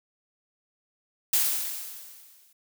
blue noise with exponential decay, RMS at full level -21 dBFS, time 1.33-2.53 s, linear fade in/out 5 ms, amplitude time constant 260 ms, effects none

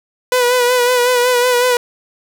sawtooth tone with vibrato, 493.9 Hz, B4, in tune, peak -7 dBFS, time 0.32-1.77 s, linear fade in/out 2 ms, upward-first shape sine, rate 5.4 Hz, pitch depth 39 cents each way, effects none

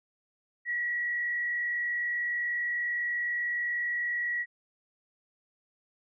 sine tone with frequency modulation, 1924 Hz, B6, 46 cents flat, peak -28 dBFS, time 0.65-4.46 s, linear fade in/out 50 ms, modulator 49.6 Hz, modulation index 0.56, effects none

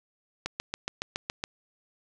click train, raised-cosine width 0.2 ms, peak -13 dBFS, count 8, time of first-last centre 0.46-1.439 s, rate 7.15 Hz, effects none

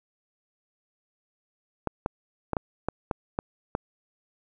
clicks, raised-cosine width 1 ms, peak -12 dBFS, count 8, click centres 1.873 / 2.061 / 2.533 / 2.568 / 2.886 / 3.112 / 3.389 / 3.751 s, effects none

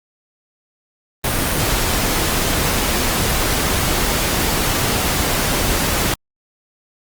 pink noise, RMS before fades -18 dBFS, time 1.24-6.14 s, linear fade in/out 2 ms, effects Opus 32 kbps

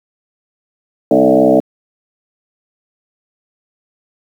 sine tone with frequency modulation, 440 Hz, A4, in tune, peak -6 dBFS, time 1.11-1.6 s, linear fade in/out 2 ms, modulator 64.9 Hz, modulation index 3.6, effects high-pass 150 Hz 12 dB/octave + 7-bit

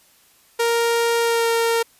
sawtooth tone with pitch glide, 466.2 to 460.8 Hz, A#4 to A#4, 0 to -20 cents, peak -13 dBFS, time 0.59-1.83 s, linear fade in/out 10 ms, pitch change -20 cents, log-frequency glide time 1.2-1.48 s, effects white hiss -55 dBFS RMS until 1.99 s + resampled to 32000 Hz

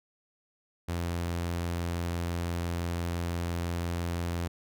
sawtooth tone, 85.9 Hz, F2, 28 cents flat, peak -26 dBFS, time 0.88-4.48 s, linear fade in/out 10 ms, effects none

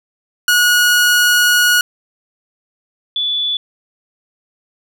sawtooth / sine tone pair in turn, 1453 / 3456 Hz, F#6 / A7, -32 / -32 cents, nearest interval octave + minor third, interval 1500 cents, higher second, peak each -6 / -15 dBFS, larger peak first, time 0.48-1.81 / 3.16-3.57 s, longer first, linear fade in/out 2 ms, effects none

